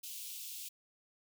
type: high-pass noise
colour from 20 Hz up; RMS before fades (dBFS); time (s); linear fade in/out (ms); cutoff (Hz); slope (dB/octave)
white; -45; 0.03-0.69; 10; 2600; 48
effects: none